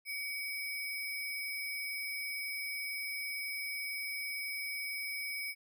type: tone with sample-and-hold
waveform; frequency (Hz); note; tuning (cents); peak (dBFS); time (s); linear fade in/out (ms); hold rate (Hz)
sine; 2261; C#7; +34; -36; 0.05-5.55; 50; 7350
effects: none